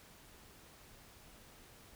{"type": "silence", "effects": ["pink hiss -59 dBFS RMS until 1.95 s"]}